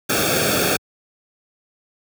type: noise with comb filter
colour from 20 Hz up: pink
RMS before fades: -19 dBFS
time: 0.09-0.77 s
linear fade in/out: 10 ms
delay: 1 ms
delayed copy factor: -0.85
effects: high-pass 80 Hz 12 dB/octave